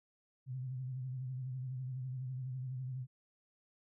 sine tone with vibrato, 128.8 Hz, C3, 27 cents flat, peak -38 dBFS, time 0.46-3.07 s, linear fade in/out 50 ms, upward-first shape sine, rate 12 Hz, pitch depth 59 cents each way, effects none

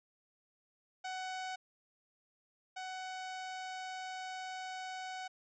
sawtooth tone pair in turn, 747 / 747 Hz, F#5 / F#5, +16 / +16 cents, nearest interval unison, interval 0 cents, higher neither, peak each -35 / -37 dBFS, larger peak first, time 1.04-1.56 / 2.76-5.28 s, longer second, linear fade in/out 10 ms, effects resampled to 16000 Hz

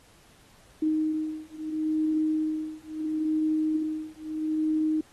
sine beating tone pair, 311.1 / 311.85 Hz, D#4 / D#4, 0 / +4 cents, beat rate 0.75 Hz, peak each -28 dBFS, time 0.82-5.01 s, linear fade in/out 5 ms, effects pink hiss -58 dBFS RMS until 5.12 s + AAC 32 kbps

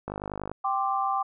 click train, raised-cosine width 1 ms, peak -19 dBFS, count 23, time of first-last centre 0.08-0.516 s, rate 50.5 Hz
sine chord, G suspended fourth, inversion none, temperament equal, 784 / 1046.5 / 1174.7 Hz, G5 / C6 / D6, 0 / 0 / 0 cents, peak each -27 / -31 / -28 dBFS, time 0.64-1.23 s, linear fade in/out 10 ms
effects none

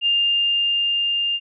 sine tone with level ramp, 2805 Hz, F7, 7 cents sharp, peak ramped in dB -15 to -19 dBFS, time 0.01-1.4 s, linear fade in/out 50 ms, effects none

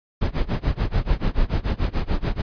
brown noise with tremolo, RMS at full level -18 dBFS, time 0.21-2.42 s, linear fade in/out 10 ms, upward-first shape sine, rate 6.9 Hz, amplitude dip 95%, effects resampled to 11025 Hz

